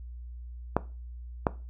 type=clicks; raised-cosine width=1 ms; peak=-8 dBFS; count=2; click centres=0.766 / 1.468 s; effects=noise-tail reverb RT60 0.3 s tail -17 dB re dry + added 60 Hz sine -39 dBFS peak until 1.69 s